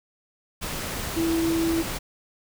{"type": "tone in noise", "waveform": "sine", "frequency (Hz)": 329.6, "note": "E4", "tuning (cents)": 0, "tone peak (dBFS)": -21, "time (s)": [1.16, 1.83], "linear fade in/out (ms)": 20, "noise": "pink", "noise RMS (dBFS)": -31, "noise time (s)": [0.61, 1.99], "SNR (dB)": 7, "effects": []}